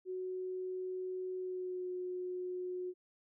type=tone with pitch glide; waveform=sine; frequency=370 to 363.4 Hz; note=F#4 to F#4; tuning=0 to -31 cents; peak=-37 dBFS; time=0.05-2.94 s; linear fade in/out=50 ms; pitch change=-31 cents; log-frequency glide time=1.37-1.9 s; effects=none